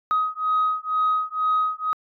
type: beating tone pair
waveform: sine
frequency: 1258 / 1260.1 Hz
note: D#6 / D#6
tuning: +19 / +22 cents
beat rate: 2.1 Hz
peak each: -22 dBFS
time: 0.11-1.93 s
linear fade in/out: 0 ms
effects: tanh soft clip ceiling -14 dBFS